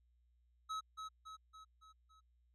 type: tone with echo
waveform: square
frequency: 1286 Hz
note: E6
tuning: 43 cents flat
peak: -40 dBFS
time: 0.69-0.81 s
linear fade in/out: 20 ms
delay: 280 ms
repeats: 5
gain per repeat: -5 dB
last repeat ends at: 2.21 s
effects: added 60 Hz sine -70 dBFS peak until 2.54 s + low-pass 6000 Hz 12 dB/octave